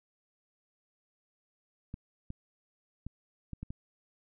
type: clicks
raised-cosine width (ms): 5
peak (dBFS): -27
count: 6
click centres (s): 1.941 / 2.304 / 3.066 / 3.533 / 3.63 / 3.705
effects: none